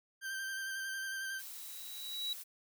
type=tone with vibrato; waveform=40% pulse; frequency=1568 Hz; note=G6; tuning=in tune; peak=-37 dBFS; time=0.21-1.42 s; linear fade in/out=50 ms; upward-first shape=square; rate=11 Hz; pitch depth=15 cents each way
type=tone with exponential growth; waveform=sine; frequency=3900 Hz; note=B7; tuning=23 cents flat; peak=-33 dBFS; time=1.22-2.33 s; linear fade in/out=2 ms; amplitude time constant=240 ms
type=noise; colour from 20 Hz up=blue; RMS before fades=-47 dBFS; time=1.38-2.44 s; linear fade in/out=20 ms
effects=none